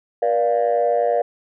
sine chord, Bb major, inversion none, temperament equal with one note detuned, 478.4 / 587.3 / 698.5 Hz, Bb4 / D5 / F5, +45 / 0 / 0 cents, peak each -19 dBFS, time 0.22-1.22 s, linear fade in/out 5 ms, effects tanh soft clip ceiling -10 dBFS

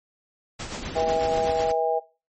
pink noise with tremolo, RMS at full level -32 dBFS, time 0.59-1.72 s, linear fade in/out 10 ms, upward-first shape sine, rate 8.1 Hz, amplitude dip 50%
white band-pass noise, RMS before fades -40 dBFS, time 0.7-1.51 s, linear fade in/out 10 ms, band 170 to 360 Hz, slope 24 dB/octave
harmonic tone, 161.6 Hz, E3, 34 cents flat, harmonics 3 / 4 / 5, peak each -25 / -25 / -25 dBFS, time 0.95-2 s, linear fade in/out 20 ms
effects noise-tail reverb RT60 0.3 s tail -19 dB re dry + MP3 32 kbps

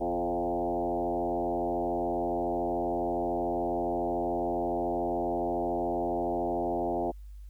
sine tone with frequency modulation, 520 Hz, C5, 11 cents flat, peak -27 dBFS, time 0-7.12 s, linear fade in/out 20 ms, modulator 87.1 Hz, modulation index 3.1, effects added 50 Hz sine -42 dBFS peak until 7.49 s + white hiss -71 dBFS RMS until 7.49 s

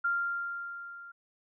sine tone with level ramp, 1392 Hz, F6, 6 cents flat, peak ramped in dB -25 to -45 dBFS, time 0.04-1.12 s, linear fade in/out 10 ms, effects none

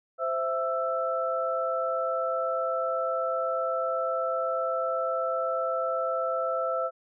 sine tone cluster, 521 / 661 / 1326 Hz, C5 / E5 / E6, -7 / +5 / +10 cents, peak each -30 dBFS, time 0.18-6.91 s, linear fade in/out 50 ms, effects none

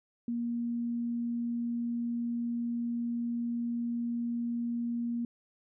sine tone, 236.3 Hz, A#3, 24 cents sharp, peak -30 dBFS, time 0.28-5.25 s, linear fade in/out 2 ms, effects none

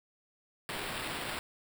white noise with sample-and-hold, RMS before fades -38 dBFS, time 0.69-1.39 s, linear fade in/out 0 ms, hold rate 6300 Hz, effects none

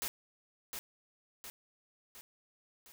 white noise with echo, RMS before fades -37 dBFS, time 0.02-0.08 s, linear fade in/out 0 ms, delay 710 ms, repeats 4, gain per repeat -5 dB, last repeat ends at 2.92 s, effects none

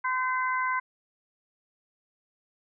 harmonic tone, 512 Hz, C5, 38 cents flat, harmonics 2 / 3 / 4, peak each -27 / -31 / -33 dBFS, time 0.04-0.8 s, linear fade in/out 10 ms, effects none

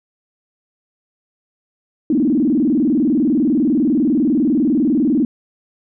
sine tone with vibrato, 272.1 Hz, C#4, 32 cents flat, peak -12 dBFS, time 2.1-5.25 s, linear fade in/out 2 ms, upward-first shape square, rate 20 Hz, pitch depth 250 cents each way, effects none

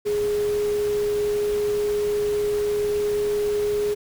sine tone in noise, 415.3 Hz, G#4, in tune, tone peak -20 dBFS, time 0.05-3.95 s, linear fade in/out 20 ms, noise pink, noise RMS -37 dBFS, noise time 0.05-3.95 s, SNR +14 dB, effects none

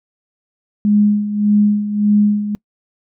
sine tone with tremolo, 207.7 Hz, G#3, in tune, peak -8 dBFS, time 0.85-2.55 s, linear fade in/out 0 ms, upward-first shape sine, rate 1.7 Hz, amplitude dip 70%, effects noise-tail reverb RT60 0.1 s tail -25 dB re dry

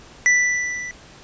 square tone with level ramp, 1975.5 Hz, B6, in tune, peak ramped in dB -12 to -30 dBFS, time 0.26-0.91 s, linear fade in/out 0 ms, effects pink hiss -45 dBFS RMS until 1.23 s + resampled to 16000 Hz

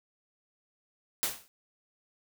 white noise with exponential decay, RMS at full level -26 dBFS, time 1.23-1.48 s, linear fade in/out 0 ms, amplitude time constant 53 ms, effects none

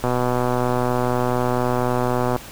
click train, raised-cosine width 1 ms, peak -7 dBFS, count 289, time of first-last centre 0.04-2.363 s, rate 124 Hz, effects pink hiss -38 dBFS RMS until 2.51 s

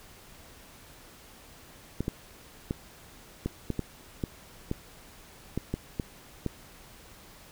clicks, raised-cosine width 3 ms, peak -16 dBFS, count 12, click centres 2.006 / 2.081 / 2.709 / 3.46 / 3.703 / 3.793 / 4.238 / 4.714 / 5.576 / 5.74 / 5.998 / 6.463 s, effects pink hiss -52 dBFS RMS until 7.51 s

